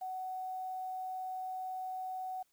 sine tone with quantisation, 747 Hz, F#5, 16 cents sharp, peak -37 dBFS, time 0.01-2.43 s, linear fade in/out 10 ms, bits 10, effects white hiss -75 dBFS RMS until 2.52 s

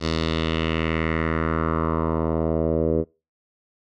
10% pulse tone with low-pass filter sweep, 80.7 Hz, E2, 36 cents flat, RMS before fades -23 dBFS, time 0-3.05 s, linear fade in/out 50 ms, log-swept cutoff 4800 to 460 Hz, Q 2.7, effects noise-tail reverb RT60 0.3 s tail -25 dB re dry

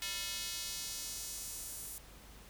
square tone with high-pass filter sweep, 196 Hz, G3, in tune, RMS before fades -42 dBFS, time 0.02-1.98 s, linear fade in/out 0 ms, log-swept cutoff 2900 to 9900 Hz, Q 1.1, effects added 50 Hz sine -57 dBFS peak until 2.49 s + pink hiss -57 dBFS RMS until 2.49 s

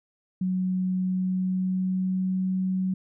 sine tone with pitch glide, 185 to 187.04 Hz, F#3 to F#3, 0 to +19 cents, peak -23 dBFS, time 0.41-2.94 s, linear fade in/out 5 ms, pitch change +19 cents, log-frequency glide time 1-2.5 s, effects none

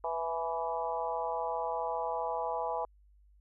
harmonic tone with a mistuned harmonic, 164.81 Hz, E3, in tune, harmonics 3 / 4 / 5 / 6 / 7, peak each -38 / -37 / -36 / -37 / -44 dBFS, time 0.04-2.85 s, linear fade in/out 2 ms, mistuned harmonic 5, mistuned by +26 cents, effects added 50 Hz sine -59 dBFS peak until 3.4 s

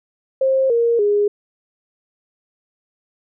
sine tone with pitch steps, 531 / 467.6 / 411.8 Hz, C5 / A#4 / G#4, +25 / +5 / -15 cents, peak -13 dBFS, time 0.41-1.28 s, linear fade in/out 5 ms, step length 290 ms, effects none

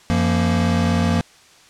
square tone cluster, 90.8 / 172.5 / 232 Hz, F#2 / F3 / A#3, -32 / -21 / -8 cents, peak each -21 dBFS, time 0.1-1.21 s, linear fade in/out 0 ms, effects white hiss -49 dBFS RMS until 1.69 s + low-pass 7000 Hz 12 dB/octave

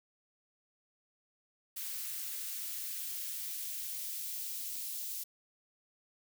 blue noise with high-pass filter sweep, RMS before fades -40 dBFS, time 1.76-5.24 s, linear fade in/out 10 ms, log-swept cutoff 1300 to 3400 Hz, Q 0.78, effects none

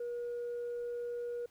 sine tone, 479.3 Hz, A#4, 48 cents sharp, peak -34 dBFS, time 0-1.46 s, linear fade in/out 5 ms, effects tanh soft clip ceiling -34 dBFS + pink hiss -68 dBFS RMS until 1.5 s

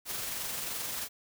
white noise with amplitude modulation, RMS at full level -35 dBFS, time 0.05-1.09 s, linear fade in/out 50 ms, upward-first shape sine, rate 22.8 Hz, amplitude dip 30%, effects none

